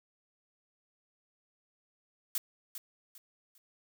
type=noise with echo; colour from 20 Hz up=blue; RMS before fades=-32 dBFS; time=2.35-2.38 s; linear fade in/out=2 ms; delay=400 ms; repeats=3; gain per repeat=-10 dB; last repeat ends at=3.58 s; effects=none